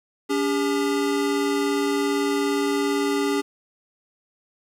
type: tone pair together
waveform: square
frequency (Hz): 284.4 / 401.9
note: C#4 / G4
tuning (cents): +45 / +43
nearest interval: tritone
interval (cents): 598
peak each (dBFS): -24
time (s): 0.29-3.42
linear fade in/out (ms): 20
effects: low-pass 11000 Hz 12 dB/octave + 9-bit